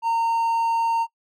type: tone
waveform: triangle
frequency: 918 Hz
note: A#5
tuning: 27 cents flat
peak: -17 dBFS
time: 0.02-1.07 s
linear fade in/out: 50 ms
effects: noise-tail reverb RT60 0.1 s tail -23 dB re dry